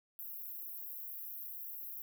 pink high-pass noise, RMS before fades -45 dBFS, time 0.19-2.02 s, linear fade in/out 0 ms, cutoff 12000 Hz, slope 96 dB/octave, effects none

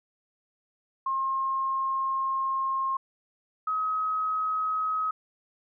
sine tone pair in turn, 1069 / 1271.3 Hz, C6 / D#6, +37 / +37 cents, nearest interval minor third, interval 300 cents, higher second, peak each -25 dBFS, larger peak neither, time 1.06-2.97 / 3.67-5.11 s, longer first, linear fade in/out 5 ms, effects none

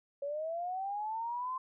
sine linear sweep, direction up, 554.4 to 1046.5 Hz, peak -34 dBFS, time 0.22-1.58 s, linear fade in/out 5 ms, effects none

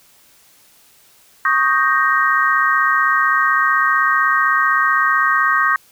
sine chord, Eb dominant seventh, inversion third, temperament equal, 1108.7 / 1244.5 / 1568 / 1864.7 Hz, Db6 / Eb6 / G6 / Bb6, 0 / 0 / 0 / 0 cents, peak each -18 dBFS, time 1.45-5.76 s, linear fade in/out 2 ms, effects white hiss -51 dBFS RMS until 5.91 s

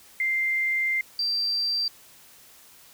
sine tone pair in turn, 2093 / 4699 Hz, C7 / D8, 0 / 0 cents, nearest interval octave + major second, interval 1400 cents, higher second, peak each -22 / -23 dBFS, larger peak first, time 0.2-1.01 / 1.19-1.88 s, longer first, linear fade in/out 2 ms, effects white hiss -52 dBFS RMS until 2.93 s

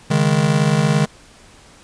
square chord, C# suspended second, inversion none, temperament just, 138.59 / 155.92 / 207.9 Hz, C#3 / D#3 / G#3, 0 / +4 / +2 cents, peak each -20 / -17 / -20 dBFS, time 0.1-1.06 s, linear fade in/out 10 ms, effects pink hiss -46 dBFS RMS until 1.83 s + resampled to 22050 Hz

